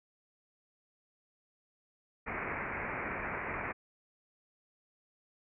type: low-pass noise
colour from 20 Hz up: white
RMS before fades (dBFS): -38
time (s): 2.26-3.73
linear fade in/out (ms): 20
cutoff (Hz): 2400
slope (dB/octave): 96
effects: none